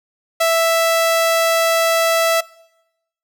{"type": "tone", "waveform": "sawtooth", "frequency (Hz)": 660, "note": "E5", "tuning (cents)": 2, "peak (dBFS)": -9, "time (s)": [0.4, 2.41], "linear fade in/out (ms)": 10, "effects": ["noise-tail reverb RT60 0.9 s tail -23 dB re dry"]}